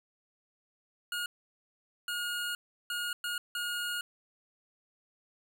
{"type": "tone bursts at uneven times", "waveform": "25% pulse", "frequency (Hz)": 1433, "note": "F6", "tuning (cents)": 44, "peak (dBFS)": -29, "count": 5, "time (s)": [[1.12, 1.26], [2.08, 2.55], [2.9, 3.13], [3.24, 3.38], [3.55, 4.01]], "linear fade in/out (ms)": 2, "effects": ["10-bit"]}